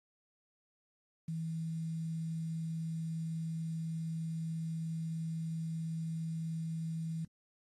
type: tone with quantisation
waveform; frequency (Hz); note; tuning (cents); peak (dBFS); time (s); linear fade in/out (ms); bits
sine; 162.3; E3; -27; -35; 1.28-7.25; 5; 10
effects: AAC 32 kbps